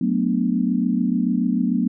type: chord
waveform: sine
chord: B minor seventh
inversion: second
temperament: equal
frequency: 185 / 220 / 246.9 / 293.7 Hz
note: F#3 / A3 / B3 / D4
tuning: 0 / 0 / 0 / 0 cents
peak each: -23 / -23 / -21 / -27 dBFS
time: 0.01-1.88 s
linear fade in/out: 5 ms
effects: none